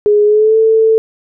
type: tone with pitch glide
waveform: sine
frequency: 416.4 to 443.7 Hz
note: G#4 to A4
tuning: +5 to +14 cents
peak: -6 dBFS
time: 0.06-0.98 s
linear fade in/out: 0 ms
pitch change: +109 cents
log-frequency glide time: 0.25-0.57 s
effects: none